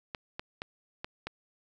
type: clicks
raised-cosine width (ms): 0.3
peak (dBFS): -20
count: 5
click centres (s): 0.148 / 0.395 / 0.619 / 1.045 / 1.27
effects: none